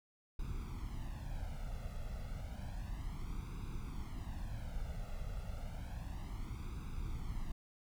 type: noise with flanger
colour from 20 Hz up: brown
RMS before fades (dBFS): -42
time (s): 0.39-7.52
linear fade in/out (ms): 5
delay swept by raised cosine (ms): 0.81 to 1.5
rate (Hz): 0.31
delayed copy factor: +0.8
effects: none